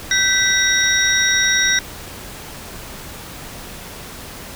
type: tone cluster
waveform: sine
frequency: 1541 / 1976 / 3781 / 5640 Hz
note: G6 / B6 / A#7 / F8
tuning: -30 / 0 / +24 / +16 cents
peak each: -19 dBFS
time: 0.11-1.79 s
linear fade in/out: 2 ms
effects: pink hiss -34 dBFS RMS until 4.55 s